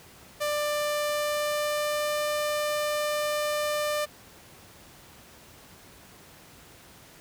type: tone with pitch glide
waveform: sawtooth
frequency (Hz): 593 to 596.8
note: D5 to D5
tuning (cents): +17 to +28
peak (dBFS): -22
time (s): 0.4-4.06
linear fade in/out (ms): 20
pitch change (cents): +11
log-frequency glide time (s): 1.06-2.27
effects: pink hiss -51 dBFS RMS until 7.2 s + high-pass 60 Hz 12 dB/octave